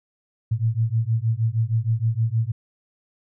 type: beating tone pair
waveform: sine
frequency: 110 / 116.4 Hz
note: A2 / A#2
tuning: 0 / -2 cents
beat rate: 6.4 Hz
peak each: -22 dBFS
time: 0.51-2.52 s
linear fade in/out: 10 ms
effects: none